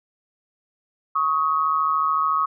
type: tone pair together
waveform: sine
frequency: 1108.7 / 1262.5 Hz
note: C#6 / D#6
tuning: 0 / +25 cents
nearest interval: major second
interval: 225 cents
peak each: -21 dBFS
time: 1.15-2.46 s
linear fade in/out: 10 ms
effects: none